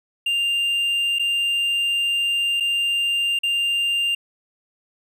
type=tone with dropouts; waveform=triangle; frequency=2794 Hz; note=F7; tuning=in tune; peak=-17 dBFS; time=0.26-4.15 s; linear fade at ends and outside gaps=5 ms; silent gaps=1.187-1.194 / 2.601-2.605 / 3.39-3.433 s; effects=none